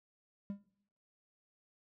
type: tone with exponential decay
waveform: triangle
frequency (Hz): 200.3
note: G3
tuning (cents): +38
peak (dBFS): -32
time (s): 0.5-0.64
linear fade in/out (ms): 0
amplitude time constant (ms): 30
effects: noise-tail reverb RT60 0.8 s tail -23 dB re dry